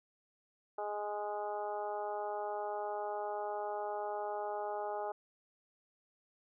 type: harmonic tone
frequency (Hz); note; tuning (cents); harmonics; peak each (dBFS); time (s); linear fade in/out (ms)
207.7; G#3; 0; 2 / 3 / 4 / 5 / 6 / 7; -42 / -41 / -39 / -51 / -48 / -55; 0.78-5.12; 5
effects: none